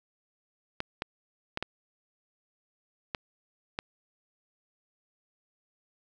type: clicks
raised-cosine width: 0.3 ms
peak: -15 dBFS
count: 6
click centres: 0.804 / 1.021 / 1.574 / 1.626 / 3.148 / 3.789 s
effects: none